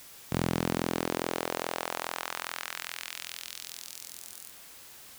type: tone with high-pass filter sweep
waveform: sawtooth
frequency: 42.4 Hz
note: E1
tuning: 50 cents sharp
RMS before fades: -35 dBFS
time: 0.31-4.51 s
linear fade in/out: 20 ms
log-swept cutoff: 140 to 9800 Hz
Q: 1.1
effects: white hiss -50 dBFS RMS until 5.18 s